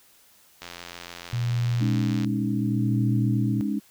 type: click train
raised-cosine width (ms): 0.2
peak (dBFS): -20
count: 142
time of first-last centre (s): 0.62-2.246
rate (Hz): 86.7
type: tone with tremolo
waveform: sine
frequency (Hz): 119.6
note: A#2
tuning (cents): +45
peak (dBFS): -21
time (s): 1.33-3.61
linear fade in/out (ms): 0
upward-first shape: sine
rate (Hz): 0.69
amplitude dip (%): 60
type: chord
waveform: sine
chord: Ab suspended fourth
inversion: none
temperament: equal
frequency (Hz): 207.7 / 277.2 / 311.1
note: Ab3 / Db4 / Eb4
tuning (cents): 0 / 0 / 0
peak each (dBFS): -26 / -29 / -31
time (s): 1.8-3.8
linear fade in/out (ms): 20
effects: white hiss -57 dBFS RMS until 3.9 s